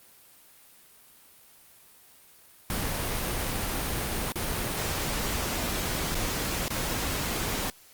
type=noise with dropouts; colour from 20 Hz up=pink; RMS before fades=-30 dBFS; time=2.7-7.7 s; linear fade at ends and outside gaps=1 ms; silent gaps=4.321-4.357 / 6.146-6.152 / 6.682-6.704 s; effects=white hiss -55 dBFS RMS until 7.93 s + Opus 32 kbps